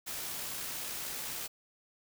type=noise with amplitude modulation; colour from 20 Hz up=white; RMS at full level=-38 dBFS; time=0.06-1.48 s; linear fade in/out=20 ms; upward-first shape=sine; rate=63.8 Hz; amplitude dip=25%; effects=none